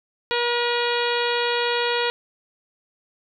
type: harmonic tone with a mistuned harmonic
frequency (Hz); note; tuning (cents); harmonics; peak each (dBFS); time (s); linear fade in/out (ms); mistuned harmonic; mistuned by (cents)
478.4; A#4; +45; 1 / 2 / 3 / 4 / 5 / 6 / 7 / 8 / 9; -24 / -27 / -29 / -30 / -31 / -32 / -32 / -33 / -34; 0.31-2.1; 0; 5; +33
effects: none